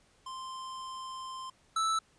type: tone pair in turn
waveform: square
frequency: 1044 / 1315.4 Hz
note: C6 / E6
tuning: -4 / -4 cents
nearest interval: major third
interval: 400 cents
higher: second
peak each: -40 / -28 dBFS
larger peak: second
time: 0.26-1.5 / 1.76-1.99 s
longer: first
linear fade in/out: 5 ms
effects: pink hiss -66 dBFS RMS until 2.18 s + resampled to 22050 Hz